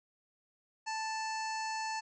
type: harmonic tone with a mistuned harmonic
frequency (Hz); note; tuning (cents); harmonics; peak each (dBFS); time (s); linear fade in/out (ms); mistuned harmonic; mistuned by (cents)
880; A5; 0; 1 / 2 / 3 / 5 / 6 / 7 / 8 / 9; -36 / -43 / -45 / -46 / -50 / -50 / -50 / -57; 0.86-2.01; 20; 8; -26
effects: none